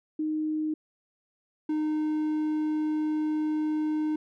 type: tone pair in turn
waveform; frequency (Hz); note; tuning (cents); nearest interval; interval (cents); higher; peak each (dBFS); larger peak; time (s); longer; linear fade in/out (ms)
sine / triangle; 309.3 / 307.2; D#4 / D#4; -10 / -22; unison; 12; first; -26 / -23; second; 0.19-0.74 / 1.69-4.16; second; 5
effects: none